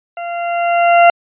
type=tone with level ramp; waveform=40% pulse; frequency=690 Hz; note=F5; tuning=21 cents flat; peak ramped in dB=-22 to -3 dBFS; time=0.17-1.1 s; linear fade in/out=2 ms; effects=resampled to 8000 Hz